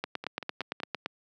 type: two click trains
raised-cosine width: 0.3 ms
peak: -22 / -15 dBFS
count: 4 / 10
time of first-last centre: 0.24-0.802 / 0.04-1.06 s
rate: 5.34 / 8.82 Hz
effects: high-pass 200 Hz 12 dB/octave